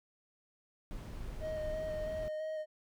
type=noise; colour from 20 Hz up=brown; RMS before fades=-43 dBFS; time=0.91-2.28 s; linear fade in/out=0 ms
type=tone with vibrato; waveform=triangle; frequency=622.3 Hz; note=D#5; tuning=in tune; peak=-34 dBFS; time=1.4-2.66 s; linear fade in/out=50 ms; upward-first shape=square; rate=3 Hz; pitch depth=14 cents each way
effects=none